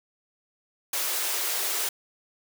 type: high-pass noise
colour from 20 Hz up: white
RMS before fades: -28 dBFS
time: 0.93-1.89 s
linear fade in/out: 5 ms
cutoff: 330 Hz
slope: 96 dB/octave
effects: none